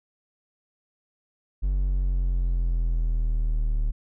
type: exponential sweep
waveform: triangle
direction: down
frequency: 47.9 to 37.19 Hz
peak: -19 dBFS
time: 1.62-3.92 s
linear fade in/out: 20 ms
effects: none